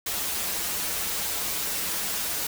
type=noise with comb filter; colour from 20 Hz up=white; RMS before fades=-29 dBFS; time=0.06-2.47 s; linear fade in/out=5 ms; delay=7.8 ms; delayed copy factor=-0.7; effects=none